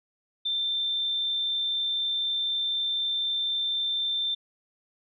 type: tone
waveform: sine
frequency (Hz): 3568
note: A7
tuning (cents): +23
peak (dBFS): -25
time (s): 0.45-4.35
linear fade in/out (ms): 10
effects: none